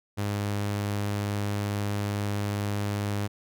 sawtooth tone, 102.3 Hz, G#2, 26 cents flat, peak -23 dBFS, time 0.17-3.28 s, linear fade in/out 20 ms, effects none

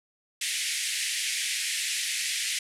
pink band-pass noise, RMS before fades -30 dBFS, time 0.41-2.59 s, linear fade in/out 5 ms, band 1900 to 11000 Hz, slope 48 dB/octave, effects none

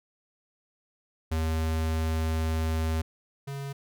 square tone pair in turn, 80.1 / 138.93 Hz, E2 / C#3, -49 / +4 cents, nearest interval minor seventh, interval 953 cents, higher second, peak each -26 / -34 dBFS, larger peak first, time 1.31-3.02 / 3.47-3.73 s, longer first, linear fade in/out 10 ms, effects none

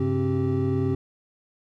triangle tone cluster, 98.1 / 136 / 265.9 / 386.8 Hz, G2 / C#3 / C4 / G4, +2 / -33 / +28 / -23 cents, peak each -25 dBFS, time 0-0.95 s, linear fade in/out 5 ms, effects none

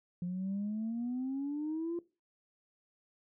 sine exponential sweep, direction up, 174.61 to 347.3 Hz, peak -32 dBFS, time 0.22-1.99 s, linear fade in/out 2 ms, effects noise-tail reverb RT60 0.3 s tail -20 dB re dry + tanh soft clip ceiling -30 dBFS

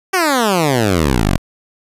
10% pulse exponential sweep, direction down, 392 to 40.8 Hz, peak -4 dBFS, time 0.13-1.38 s, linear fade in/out 10 ms, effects resampled to 32000 Hz

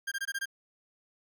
40% pulse tone bursts, 1600 Hz, G6, 35 cents sharp, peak -30 dBFS, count 6, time 0.07-0.457 s, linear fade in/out 10 ms, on 47 ms, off 21 ms, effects none

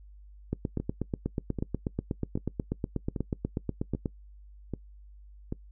two click trains, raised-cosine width 3 ms, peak -16 / -19 dBFS, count 30 / 7, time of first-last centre 0.53-4.058 / 0.8-5.524 s, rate 8.22 / 1.27 Hz, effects noise-tail reverb RT60 0.1 s tail -22 dB re dry + added 50 Hz sine -48 dBFS peak until 5.71 s

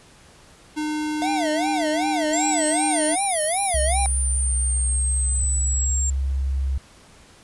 square tone, 304.2 Hz, D#4, 39 cents flat, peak -24 dBFS, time 0.76-3.16 s, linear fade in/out 20 ms
square tone with vibrato, 698.5 Hz, F5, in tune, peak -23 dBFS, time 1.22-4.06 s, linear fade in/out 0 ms, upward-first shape sine, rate 2.6 Hz, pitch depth 240 cents each way
sine linear two-way sweep, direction up then down, 7330 to 9956 to 7390 Hz, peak -23 dBFS, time 2.33-6.1 s, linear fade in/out 2 ms, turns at 3.44 s
sine tone with pitch glide, 65.41 to 67.33 Hz, C2 to C#2, 0 to -50 cents, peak -20 dBFS, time 3.74-6.78 s, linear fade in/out 5 ms, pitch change +50 cents, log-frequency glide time 4.82-5.36 s
effects pink hiss -50 dBFS RMS until 7.43 s + resampled to 24000 Hz

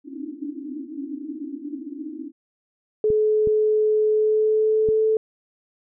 white band-pass noise, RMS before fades -33 dBFS, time 0.04-2.32 s, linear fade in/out 50 ms, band 270 to 310 Hz, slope 96 dB/octave
sine tone with pitch glide, 429.2 to 437.7 Hz, A4 to A4, -43 to -9 cents, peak -16 dBFS, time 3.04-5.17 s, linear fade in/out 2 ms, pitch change +34 cents, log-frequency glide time 4.1-5.05 s
clicks, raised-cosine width 3 ms, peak -17 dBFS, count 3, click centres 3.103 / 3.473 / 4.888 s
effects none

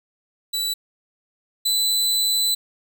sawtooth tone pair in turn, 3951 / 3999 Hz, B7 / B7, 0 / +21 cents, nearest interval unison, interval 21 cents, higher second, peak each -19 / -15 dBFS, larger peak second, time 0.53-0.74 / 1.65-2.55 s, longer second, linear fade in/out 10 ms, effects none

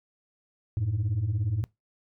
sine beating tone pair, 92.5 / 109.5 Hz, F#2 / A2, 0 / -8 cents, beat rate 17 Hz, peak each -28 / -24 dBFS, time 0.77-1.64 s, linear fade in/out 0 ms, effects noise-tail reverb RT60 0.2 s tail -25 dB re dry + tanh soft clip ceiling -22 dBFS

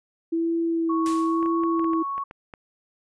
sine tone with vibrato, 329.6 Hz, E4, in tune, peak -21 dBFS, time 0.32-2.03 s, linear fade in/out 10 ms, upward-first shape sine, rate 0.98 Hz, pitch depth 21 cents each way
sine tone, 1108.7 Hz, C#6, in tune, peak -26 dBFS, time 0.89-2.24 s, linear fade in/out 10 ms
white noise with exponential decay, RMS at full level -33 dBFS, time 1.06-1.52 s, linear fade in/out 0 ms, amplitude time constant 100 ms
clicks, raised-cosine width 0.5 ms, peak -25 dBFS, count 9, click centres 1.428 / 1.46 / 1.636 / 1.795 / 1.844 / 1.934 / 2.18 / 2.311 / 2.538 s
effects resampled to 22050 Hz

